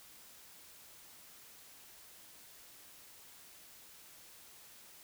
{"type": "silence", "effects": ["white hiss -57 dBFS RMS until 5.03 s"]}